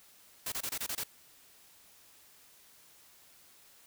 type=noise bursts; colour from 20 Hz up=white; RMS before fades=-36 dBFS; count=7; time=0.46-1.037 s; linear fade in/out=5 ms; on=61 ms; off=25 ms; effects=white hiss -60 dBFS RMS until 3.86 s